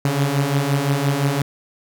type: beating tone pair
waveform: sawtooth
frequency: 136.6 / 142.4 Hz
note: C#3 / C#3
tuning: -25 / +47 cents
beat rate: 5.8 Hz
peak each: -18 / -15 dBFS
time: 0.05-1.42 s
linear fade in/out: 2 ms
effects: none